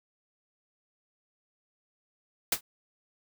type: noise with exponential decay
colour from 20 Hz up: white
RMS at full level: -20 dBFS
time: 2.52-2.61 s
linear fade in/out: 5 ms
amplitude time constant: 19 ms
effects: none